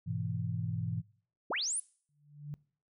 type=chord; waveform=sine; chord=E major; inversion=first; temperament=just; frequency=103.01 / 123.61 / 164.81 Hz; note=G#2 / B2 / E3; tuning=-14 / +2 / 0 cents; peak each=-37 dBFS; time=0.06-1.02 s; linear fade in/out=20 ms
type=linear sweep; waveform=sine; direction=up; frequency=149.8 to 10300 Hz; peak=-31 dBFS; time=1.5-1.8 s; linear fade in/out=5 ms
type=tone with exponential growth; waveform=sine; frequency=146.5 Hz; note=D3; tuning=4 cents flat; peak=-35 dBFS; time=2.09-2.54 s; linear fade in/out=0 ms; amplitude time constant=96 ms
effects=noise-tail reverb RT60 0.5 s tail -23 dB re dry